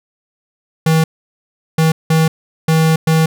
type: tone bursts at uneven times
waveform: square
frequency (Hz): 160.2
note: E3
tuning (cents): -49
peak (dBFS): -10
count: 5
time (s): 0.86-1.04 / 1.78-1.92 / 2.1-2.28 / 2.68-2.96 / 3.07-3.26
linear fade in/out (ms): 5
effects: none

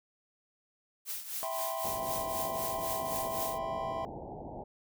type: noise with tremolo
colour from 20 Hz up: blue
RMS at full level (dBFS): -36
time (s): 1.05-3.59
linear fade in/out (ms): 50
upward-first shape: triangle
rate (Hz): 3.9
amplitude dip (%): 75
type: chord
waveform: triangle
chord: C major seventh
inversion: first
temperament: equal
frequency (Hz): 659.3 / 784 / 987.8 / 1046.5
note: E5 / G5 / B5 / C6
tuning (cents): 0 / 0 / 0 / 0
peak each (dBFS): -35 / -38 / -41 / -38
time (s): 1.43-4.05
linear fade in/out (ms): 0
type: low-pass noise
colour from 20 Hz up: white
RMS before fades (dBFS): -43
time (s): 1.84-4.64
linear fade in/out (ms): 10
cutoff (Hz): 880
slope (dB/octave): 96
effects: none

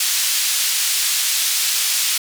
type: band-pass noise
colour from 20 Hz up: pink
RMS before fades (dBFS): -19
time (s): 0-2.18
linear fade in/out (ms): 5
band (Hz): 3400 to 14000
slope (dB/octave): 12
effects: none

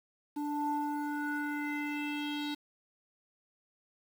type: tone with low-pass filter sweep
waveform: square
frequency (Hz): 293.7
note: D4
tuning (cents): 0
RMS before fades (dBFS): -35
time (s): 0.36-2.55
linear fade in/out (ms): 10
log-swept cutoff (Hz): 680 to 4000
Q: 4.7
effects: 9-bit

